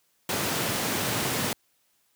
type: high-pass noise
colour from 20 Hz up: pink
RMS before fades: -28 dBFS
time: 0.29-1.53 s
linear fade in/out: 2 ms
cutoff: 100 Hz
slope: 24 dB/octave
effects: white hiss -69 dBFS RMS until 2.15 s + high-pass 60 Hz 12 dB/octave